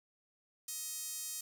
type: tone with high-pass filter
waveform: sawtooth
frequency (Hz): 630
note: D#5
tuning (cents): +21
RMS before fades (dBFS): -42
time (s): 0.68-1.41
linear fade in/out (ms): 5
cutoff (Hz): 7000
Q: 1.4
effects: none